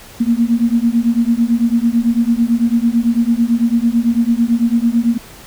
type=beating tone pair; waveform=sine; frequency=229.3 / 238.3 Hz; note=A#3 / A#3; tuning=-28 / +38 cents; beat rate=9 Hz; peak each=-14 dBFS; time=0.2-5.18 s; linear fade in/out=10 ms; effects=pink hiss -38 dBFS RMS until 5.46 s